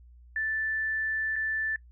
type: tone with dropouts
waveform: sine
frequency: 1760 Hz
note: A6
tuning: in tune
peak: -27 dBFS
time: 0.36-1.76 s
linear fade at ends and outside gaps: 2 ms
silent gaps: 1.358-1.362 s
effects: noise-tail reverb RT60 0.1 s tail -22 dB re dry + added 60 Hz sine -50 dBFS peak until 1.91 s